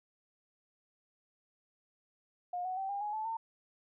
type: tone with pitch steps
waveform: sine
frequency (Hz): 714 / 742.6 / 772.4 / 803.3 / 835.5 / 868.9 / 903.8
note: F5 / F#5 / G5 / G5 / G#5 / A5 / A5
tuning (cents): +38 / +6 / -26 / +42 / +10 / -22 / +46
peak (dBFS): -34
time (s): 2.53-3.37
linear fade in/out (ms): 5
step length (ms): 120
effects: none